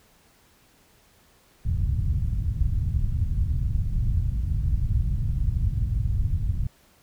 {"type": "low-pass noise", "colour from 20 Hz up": "white", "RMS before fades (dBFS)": -24, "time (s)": [1.65, 6.67], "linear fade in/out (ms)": 5, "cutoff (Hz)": 110, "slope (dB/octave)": 24, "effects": ["pink hiss -59 dBFS RMS until 7.02 s"]}